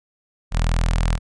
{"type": "tone with notch filter", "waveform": "sawtooth", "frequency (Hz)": 41.2, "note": "E1", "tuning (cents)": 0, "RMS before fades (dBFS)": -19, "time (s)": [0.51, 1.19], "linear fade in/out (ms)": 50, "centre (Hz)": 350, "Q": 0.72, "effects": ["resampled to 22050 Hz"]}